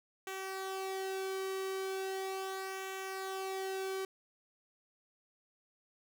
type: tone with flanger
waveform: sawtooth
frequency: 382.8 Hz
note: G4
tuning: 41 cents flat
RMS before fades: -39 dBFS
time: 0.27-4.05 s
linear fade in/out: 2 ms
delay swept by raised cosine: 0.21 to 1.2 ms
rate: 0.38 Hz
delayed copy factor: -0.5
effects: none